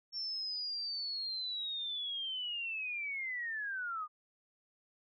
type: linear sweep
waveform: sine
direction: down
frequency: 5440 to 1200 Hz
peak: -36 dBFS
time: 0.12-4.08 s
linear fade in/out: 50 ms
effects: none